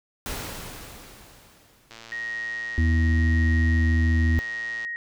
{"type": "noise with exponential decay", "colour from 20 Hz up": "pink", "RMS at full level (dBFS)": -31, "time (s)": [0.26, 2.52], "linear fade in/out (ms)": 0, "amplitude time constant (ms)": 490}
{"type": "click train", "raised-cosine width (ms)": 0.2, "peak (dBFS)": -25, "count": 336, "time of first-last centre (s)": [1.91, 4.849], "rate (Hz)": 114}
{"type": "tone with tremolo", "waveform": "sine", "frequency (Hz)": 1878, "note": "A#6", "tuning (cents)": 12, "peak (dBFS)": -28, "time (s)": [2.12, 4.96], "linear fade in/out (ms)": 0, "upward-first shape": "sine", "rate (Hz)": 0.88, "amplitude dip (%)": 25}
{"type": "harmonic tone", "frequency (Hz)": 80.7, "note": "E2", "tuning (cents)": -36, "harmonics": [1, 3, 4], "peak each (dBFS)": [-18, -27, -35], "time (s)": [2.78, 4.39], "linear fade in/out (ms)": 0}
{"effects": []}